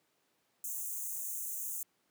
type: high-pass noise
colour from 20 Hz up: white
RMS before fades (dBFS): -39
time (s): 0.64-1.83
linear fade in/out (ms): 2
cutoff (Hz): 6200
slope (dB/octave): 96
effects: pink hiss -75 dBFS RMS until 2.1 s + high-pass 200 Hz 12 dB/octave